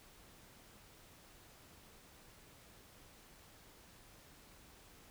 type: silence
effects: pink hiss -61 dBFS RMS until 5.1 s